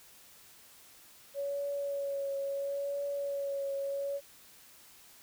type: tone with vibrato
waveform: sine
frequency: 560 Hz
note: C#5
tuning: 18 cents sharp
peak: -32 dBFS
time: 1.34-4.21 s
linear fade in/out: 50 ms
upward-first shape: triangle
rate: 0.73 Hz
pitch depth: 25 cents each way
effects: white hiss -57 dBFS RMS until 5.22 s